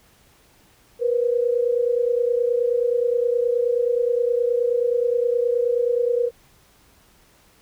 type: tone pair together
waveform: sine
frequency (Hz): 474.8 / 504.3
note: A#4 / B4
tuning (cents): +32 / +36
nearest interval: minor second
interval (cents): 104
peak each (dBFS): -19 / -23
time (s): 0.99-6.31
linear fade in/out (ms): 50
effects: pink hiss -56 dBFS RMS until 7.61 s